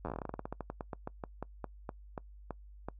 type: slowing click train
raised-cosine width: 1 ms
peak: -24 dBFS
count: 28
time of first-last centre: 0.05-2.886 s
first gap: 10 ms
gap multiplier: 1.15
effects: noise-tail reverb RT60 0.1 s tail -24 dB re dry + added 50 Hz sine -50 dBFS peak until 2.99 s